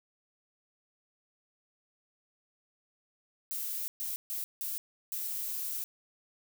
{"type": "noise bursts at uneven times", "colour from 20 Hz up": "violet", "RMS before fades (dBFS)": -36, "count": 5, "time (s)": [[3.51, 3.88], [4, 4.16], [4.3, 4.44], [4.61, 4.78], [5.12, 5.84]], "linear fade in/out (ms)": 0, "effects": []}